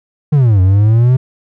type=exponential two-way sweep; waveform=triangle; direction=down then up; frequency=155.56 to 91 to 131.4 Hz; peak=-4 dBFS; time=0.32-1.17 s; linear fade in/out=10 ms; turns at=0.61 s; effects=none